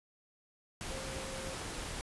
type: tone in noise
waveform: sine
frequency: 531 Hz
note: C5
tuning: 25 cents sharp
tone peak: -45 dBFS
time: 0.91-1.54 s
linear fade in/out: 0 ms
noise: pink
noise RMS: -41 dBFS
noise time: 0.81-2.01 s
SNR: -7 dB
effects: resampled to 24000 Hz